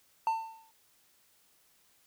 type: tone with exponential decay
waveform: triangle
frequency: 896 Hz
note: A5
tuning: 31 cents sharp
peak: -22 dBFS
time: 0.27-0.71 s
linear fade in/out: 1 ms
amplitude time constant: 94 ms
effects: white hiss -67 dBFS RMS until 2.06 s